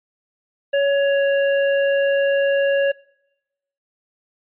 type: tone with pitch glide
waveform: square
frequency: 560 to 556.5 Hz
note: C#5 to C#5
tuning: +18 to +7 cents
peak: -16 dBFS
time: 0.73-2.92 s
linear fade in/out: 10 ms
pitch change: -11 cents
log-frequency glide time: 0.9-1.23 s
effects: noise-tail reverb RT60 0.9 s tail -25 dB re dry + resampled to 8000 Hz